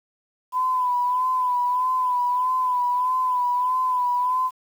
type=tone with vibrato; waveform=sine; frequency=1001 Hz; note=B5; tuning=23 cents sharp; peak=-19 dBFS; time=0.52-4.51 s; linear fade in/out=50 ms; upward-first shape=sine; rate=1.6 Hz; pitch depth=39 cents each way; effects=8-bit